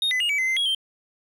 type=tone with pitch steps; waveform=triangle; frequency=3711 / 2012 / 2856 / 2285 / 2054 / 2076 / 3312 / 3142 Hz; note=A#7 / B6 / F7 / D7 / C7 / C7 / G#7 / G7; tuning=-9 / +32 / +38 / -48 / -33 / -14 / -5 / +3 cents; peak=-19 dBFS; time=0.02-0.748 s; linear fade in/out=2 ms; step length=91 ms; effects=none